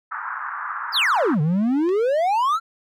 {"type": "band-pass noise", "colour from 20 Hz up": "pink", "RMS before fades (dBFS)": -29, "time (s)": [0.11, 1.35], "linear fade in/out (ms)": 10, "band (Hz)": [990, 1600], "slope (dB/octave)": 48}
{"type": "exponential two-way sweep", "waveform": "triangle", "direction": "down then up", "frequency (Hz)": [5274, 144.5, 1394], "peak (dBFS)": -15, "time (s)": [0.92, 2.6], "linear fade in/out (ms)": 50, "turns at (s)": 1.41}
{"type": "clicks", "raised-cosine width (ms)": 0.2, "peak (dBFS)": [-24, -31], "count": 2, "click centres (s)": [1.891, 1.895]}
{"effects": []}